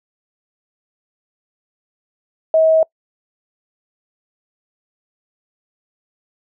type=tone; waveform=sine; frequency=640 Hz; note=D#5; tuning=49 cents sharp; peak=-9 dBFS; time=2.54-2.83 s; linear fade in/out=2 ms; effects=noise-tail reverb RT60 0.1 s tail -24 dB re dry